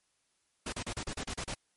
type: noise bursts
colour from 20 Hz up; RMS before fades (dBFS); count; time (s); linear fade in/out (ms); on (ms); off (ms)
pink; -37; 9; 0.66-1.542; 5; 66; 36
effects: white hiss -75 dBFS RMS until 1.76 s + MP3 48 kbps